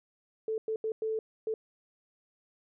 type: tone bursts at uneven times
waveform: sine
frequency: 440 Hz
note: A4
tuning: in tune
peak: -29 dBFS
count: 5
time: 0.48-0.58 / 0.68-0.76 / 0.84-0.92 / 1.02-1.19 / 1.47-1.54 s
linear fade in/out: 2 ms
effects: none